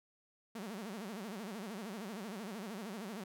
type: tone with vibrato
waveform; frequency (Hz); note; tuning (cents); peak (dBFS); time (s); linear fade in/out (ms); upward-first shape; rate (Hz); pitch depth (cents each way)
sawtooth; 207.9; G#3; +2; -38; 0.55-3.24; 5; sine; 13; 210
effects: none